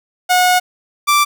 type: tone pair in turn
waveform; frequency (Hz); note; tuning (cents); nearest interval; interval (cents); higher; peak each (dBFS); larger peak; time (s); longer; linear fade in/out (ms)
sawtooth; 727 / 1172.2; F#5 / D6; -31 / -4; minor sixth; 827; second; -6; neither; 0.29-0.6 / 1.07-1.25; first; 20
effects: none